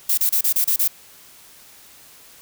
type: noise bursts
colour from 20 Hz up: violet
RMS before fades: -18 dBFS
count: 7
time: 0.09-0.878 s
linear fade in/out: 5 ms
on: 86 ms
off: 31 ms
effects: white hiss -47 dBFS RMS until 2.41 s